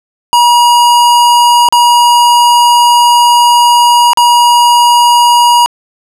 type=tone with dropouts; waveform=square; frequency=958 Hz; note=A#5; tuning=47 cents sharp; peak=-4 dBFS; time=0.33-5.66 s; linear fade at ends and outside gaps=0 ms; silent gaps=1.687-1.725 / 4.133-4.173 s; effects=low-pass 12000 Hz 12 dB/octave